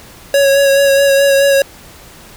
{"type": "tone with vibrato", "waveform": "square", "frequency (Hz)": 554.4, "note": "C#5", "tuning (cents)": 0, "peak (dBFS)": -8, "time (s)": [0.34, 1.62], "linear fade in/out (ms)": 2, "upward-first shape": "sine", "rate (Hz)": 4.7, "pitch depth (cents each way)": 21, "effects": ["pink hiss -38 dBFS RMS until 2.36 s"]}